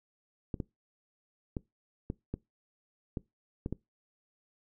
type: clicks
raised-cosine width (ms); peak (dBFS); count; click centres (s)
3; -21; 8; 0.542 / 0.602 / 1.568 / 2.101 / 2.34 / 3.172 / 3.661 / 3.726
effects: noise-tail reverb RT60 0.2 s tail -22 dB re dry